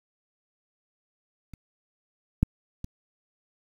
clicks, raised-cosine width 5 ms, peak -30 / -7 / -22 dBFS, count 3, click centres 1.537 / 2.43 / 2.844 s, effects 8-bit

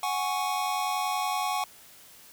square chord, F# suspended second, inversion none, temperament equal, 740 / 830.6 / 1108.7 Hz, F#5 / G#5 / C#6, 0 / 0 / 0 cents, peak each -32 dBFS, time 0.03-1.64 s, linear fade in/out 2 ms, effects white hiss -52 dBFS RMS until 2.32 s

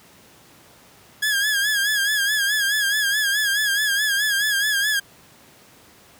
sawtooth tone with vibrato, 1661.2 Hz, G#6, in tune, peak -15 dBFS, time 1.22-5 s, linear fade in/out 10 ms, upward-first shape sine, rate 4.7 Hz, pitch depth 76 cents each way, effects pink hiss -50 dBFS RMS until 6.19 s + high-pass 100 Hz 12 dB/octave

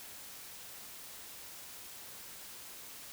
silence, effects white hiss -49 dBFS RMS until 3.12 s

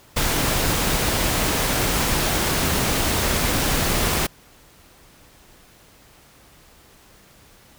pink noise, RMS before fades -21 dBFS, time 0.16-4.27 s, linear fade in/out 10 ms, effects pink hiss -51 dBFS RMS until 7.78 s

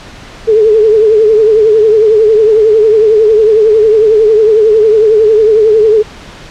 sine tone with vibrato, 433.7 Hz, A4, 25 cents flat, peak -3 dBFS, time 0.47-6.03 s, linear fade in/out 20 ms, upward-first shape triangle, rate 11 Hz, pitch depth 88 cents each way, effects pink hiss -31 dBFS RMS until 6.5 s + low-pass 5000 Hz 12 dB/octave

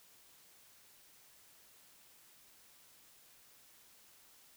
silence, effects white hiss -63 dBFS RMS until 4.56 s

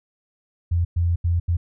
sine tone bursts at uneven times, 85.9 Hz, F2, 28 cents flat, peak -17 dBFS, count 4, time 0.71-0.85 / 0.96-1.16 / 1.24-1.4 / 1.48-1.57 s, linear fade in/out 10 ms, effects none

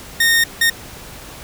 sawtooth tone bursts at uneven times, 1843 Hz, A#6, 20 cents flat, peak -8 dBFS, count 2, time 0.2-0.44 / 0.61-0.7 s, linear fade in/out 5 ms, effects pink hiss -36 dBFS RMS until 1.43 s

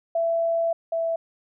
sine tone pair in turn, 667 / 661.6 Hz, E5 / E5, +20 / +6 cents, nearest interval unison, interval 14 cents, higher first, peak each -20 / -22 dBFS, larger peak first, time 0.15-0.73 / 0.92-1.16 s, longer first, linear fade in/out 5 ms, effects none

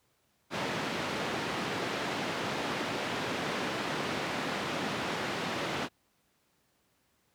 pink band-pass noise, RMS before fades -34 dBFS, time 0.5-5.89 s, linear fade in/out 50 ms, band 180 to 3500 Hz, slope 12 dB/octave, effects pink hiss -72 dBFS RMS until 7.34 s + high-pass 80 Hz 12 dB/octave

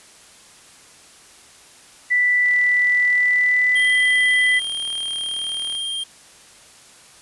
sine tone with pitch glide, 1975.5 to 1997.3 Hz, B6 to B6, 0 to +19 cents, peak -14 dBFS, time 2.1-4.6 s, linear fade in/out 20 ms, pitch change +19 cents, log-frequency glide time 3.08-3.84 s
click train, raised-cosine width 0.2 ms, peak -22 dBFS, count 129, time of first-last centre 2.46-5.75 s, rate 38.9 Hz
square tone with vibrato, 3197 Hz, G7, 33 cents sharp, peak -24 dBFS, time 3.75-6.04 s, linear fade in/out 10 ms, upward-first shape triangle, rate 18 Hz, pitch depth 16 cents each way
effects white hiss -47 dBFS RMS until 7.21 s + resampled to 24000 Hz

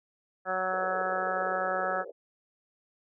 harmonic tone, 186.2 Hz, F#3, 11 cents sharp, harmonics 1 / 2 / 3 / 4 / 5 / 6 / 7 / 8 / 9, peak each -45 / -41 / -33 / -33 / -43 / -44 / -33 / -39 / -36 dBFS, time 0.45-2.05 s, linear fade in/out 50 ms
pink band-pass noise, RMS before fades -42 dBFS, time 0.71-2.12 s, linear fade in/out 20 ms, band 410 to 560 Hz, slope 48 dB/octave
effects none

